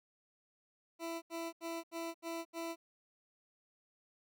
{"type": "tone bursts", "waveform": "20% pulse", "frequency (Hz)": 332.7, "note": "E4", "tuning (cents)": 16, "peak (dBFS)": -34, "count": 6, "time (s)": [0.99, 2.76], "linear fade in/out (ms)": 50, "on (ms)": 230, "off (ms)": 78, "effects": []}